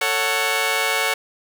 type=chord; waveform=10% pulse; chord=F# minor; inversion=first; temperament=just; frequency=444 / 555 / 740 Hz; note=A4 / C#5 / F#5; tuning=+16 / +2 / 0 cents; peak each=-16 dBFS; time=0.01-1.14 s; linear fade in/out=5 ms; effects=none